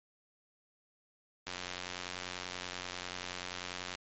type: click train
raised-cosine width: 0.2 ms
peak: -21 dBFS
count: 225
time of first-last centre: 1.47-3.951 s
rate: 90.3 Hz
effects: MP3 32 kbps